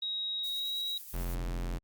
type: tone with pitch glide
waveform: sine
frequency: 3800 to 3842 Hz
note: A#7 to B7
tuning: +33 to -48 cents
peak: -32 dBFS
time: 0.02-0.98 s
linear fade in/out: 5 ms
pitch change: +19 cents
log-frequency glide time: 0.52-0.76 s
type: noise with tremolo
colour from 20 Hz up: violet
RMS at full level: -45 dBFS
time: 0.44-1.35 s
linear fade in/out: 5 ms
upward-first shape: square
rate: 9.4 Hz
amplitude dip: 30%
type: tone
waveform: square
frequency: 43.65 Hz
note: F1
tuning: in tune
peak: -33 dBFS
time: 1.13-1.79 s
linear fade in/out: 20 ms
effects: Opus 24 kbps